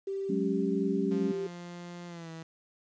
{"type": "tone", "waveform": "sine", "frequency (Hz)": 390.4, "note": "G4", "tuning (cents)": -7, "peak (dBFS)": -31, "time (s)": [0.07, 1.47], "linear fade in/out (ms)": 5}
{"type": "chord", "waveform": "sine", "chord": "F# suspended second", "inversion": "none", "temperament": "equal", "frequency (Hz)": [185, 207.7, 277.2], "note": ["F#3", "G#3", "C#4"], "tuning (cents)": [0, 0, 0], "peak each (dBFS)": -32, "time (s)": [0.29, 1.32], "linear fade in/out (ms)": 10}
{"type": "tone with pitch glide", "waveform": "sawtooth", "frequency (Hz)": [174.61, 162.92], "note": ["F3", "E3"], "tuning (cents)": [0, -20], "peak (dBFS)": -37, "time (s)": [1.11, 2.43], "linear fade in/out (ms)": 5, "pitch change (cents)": -120, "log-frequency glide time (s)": [2.07, 2.3]}
{"effects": ["resampled to 16000 Hz", "10-bit"]}